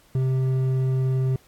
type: tone with hard clipping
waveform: sine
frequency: 130.81 Hz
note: C3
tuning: in tune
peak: -21 dBFS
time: 0.15-1.36 s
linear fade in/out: 2 ms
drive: 6 dB
effects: pink hiss -57 dBFS RMS until 1.47 s + AAC 64 kbps